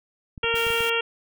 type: clicks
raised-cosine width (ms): 5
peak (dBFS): -26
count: 6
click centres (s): 0.378 / 0.442 / 0.542 / 0.667 / 0.704 / 0.806
type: harmonic tone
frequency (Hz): 461.9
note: A#4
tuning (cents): -16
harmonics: 1 / 2 / 3 / 4 / 5 / 6 / 7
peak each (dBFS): -26 / -33 / -29 / -34 / -31 / -26 / -30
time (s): 0.43-1.01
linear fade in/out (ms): 5
type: noise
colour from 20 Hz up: white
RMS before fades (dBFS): -37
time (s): 0.55-0.9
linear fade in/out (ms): 5
effects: none